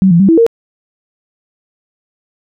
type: tone with pitch steps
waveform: sine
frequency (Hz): 190.1 / 169.7 / 195.1 / 328.4 / 461.4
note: F#3 / F3 / G3 / E4 / A#4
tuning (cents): +47 / -49 / -8 / -6 / -18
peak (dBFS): -4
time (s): 0.02-0.465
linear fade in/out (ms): 0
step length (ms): 89
effects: none